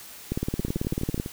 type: two click trains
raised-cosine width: 3 ms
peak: -19 / -13 dBFS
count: 9 / 17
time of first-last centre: 0.6-1.261 / 0.32-1.199 s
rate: 12.1 / 18.2 Hz
effects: white hiss -44 dBFS RMS until 1.32 s